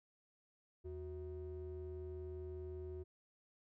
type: ring-modulated tone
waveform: triangle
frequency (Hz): 143.8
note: D3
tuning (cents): -36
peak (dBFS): -39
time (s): 0.84-3.04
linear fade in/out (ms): 20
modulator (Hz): 225
effects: none